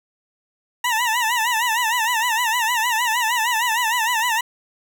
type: tone with vibrato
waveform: 20% pulse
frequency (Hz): 932.3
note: A#5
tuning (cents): 0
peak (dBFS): -13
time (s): 0.84-4.41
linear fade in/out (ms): 5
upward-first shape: sine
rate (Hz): 6.5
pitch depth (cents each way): 120
effects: none